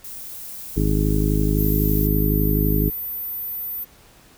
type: noise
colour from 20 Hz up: violet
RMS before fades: -35 dBFS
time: 0.04-2.07 s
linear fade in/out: 5 ms
type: harmonic tone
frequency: 51.91 Hz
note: G#1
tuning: in tune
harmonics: 1 / 2 / 3 / 4 / 5 / 6 / 7 / 8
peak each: -20 / -26 / -23 / -28 / -27 / -26 / -36 / -28 dBFS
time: 0.76-2.9 s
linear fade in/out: 10 ms
type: tone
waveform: sine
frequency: 14110 Hz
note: A9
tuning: 4 cents sharp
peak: -26 dBFS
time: 1.57-3.85 s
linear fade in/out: 20 ms
effects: pink hiss -51 dBFS RMS until 4.37 s

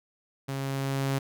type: tone with level ramp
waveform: sawtooth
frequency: 136.3 Hz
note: C#3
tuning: 29 cents flat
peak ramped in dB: -27 to -21 dBFS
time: 0.48-1.19 s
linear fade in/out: 10 ms
effects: none

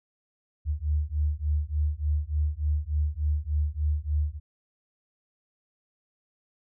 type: beating tone pair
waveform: sine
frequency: 73.42 / 76.82 Hz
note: D2 / D#2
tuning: 0 / -22 cents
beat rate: 3.4 Hz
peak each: -27 / -27 dBFS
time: 0.65-4.4 s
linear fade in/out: 50 ms
effects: none

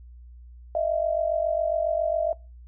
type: tone pair together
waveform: sine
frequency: 624 / 671.3 Hz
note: D#5 / E5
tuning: +5 / +31 cents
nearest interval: minor second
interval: 126 cents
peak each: -25 dBFS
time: 0.75-2.33 s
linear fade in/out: 2 ms
effects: noise-tail reverb RT60 0.3 s tail -23 dB re dry + added 60 Hz sine -43 dBFS peak until 2.67 s

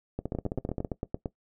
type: two click trains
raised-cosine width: 2 ms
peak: -17 / -18 dBFS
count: 9 / 11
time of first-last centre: 0.35-1.258 / 0.19-0.848 s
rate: 8.81 / 15.2 Hz
effects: noise-tail reverb RT60 0.1 s tail -18 dB re dry

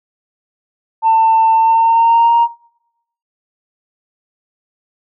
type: tone with pitch glide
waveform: sine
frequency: 895 to 935.2 Hz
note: A5 to A#5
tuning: +29 to +5 cents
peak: -6 dBFS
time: 1.02-2.48 s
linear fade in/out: 50 ms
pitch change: +76 cents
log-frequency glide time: 1.53-2.36 s
effects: noise-tail reverb RT60 0.8 s tail -21 dB re dry + tanh soft clip ceiling -4 dBFS

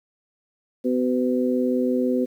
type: harmonic tone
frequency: 126 Hz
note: B2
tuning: 35 cents sharp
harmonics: 2 / 3 / 4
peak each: -21 / -26 / -25 dBFS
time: 0.84-2.26 s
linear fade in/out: 20 ms
effects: 9-bit

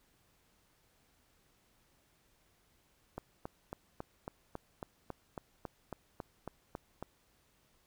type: click train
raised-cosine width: 1 ms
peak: -26 dBFS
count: 15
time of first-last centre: 3.18-7.026 s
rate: 3.64 Hz
effects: pink hiss -71 dBFS RMS until 7.86 s

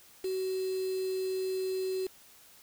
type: tone with quantisation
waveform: sine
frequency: 376.3 Hz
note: F#4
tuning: 29 cents sharp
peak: -30 dBFS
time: 0.24-2.07 s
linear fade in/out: 5 ms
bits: 7
effects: white hiss -57 dBFS RMS until 2.62 s

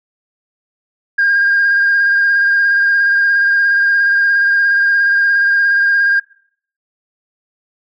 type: tone with vibrato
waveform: sine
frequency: 1611 Hz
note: G6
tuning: 47 cents sharp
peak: -8 dBFS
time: 1.18-6.2 s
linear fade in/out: 10 ms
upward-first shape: square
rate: 17 Hz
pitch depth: 15 cents each way
effects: noise-tail reverb RT60 0.6 s tail -24 dB re dry + tanh soft clip ceiling -6 dBFS

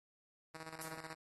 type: tone with tremolo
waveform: 5% pulse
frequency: 160 Hz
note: D#3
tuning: 49 cents sharp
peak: -34 dBFS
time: 0.54-1.15 s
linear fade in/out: 10 ms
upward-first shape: square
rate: 16 Hz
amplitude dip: 60%
type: noise with exponential decay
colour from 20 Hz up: violet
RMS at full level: -40 dBFS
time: 0.81-1.1 s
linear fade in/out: 1 ms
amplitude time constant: 61 ms
effects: AAC 32 kbps

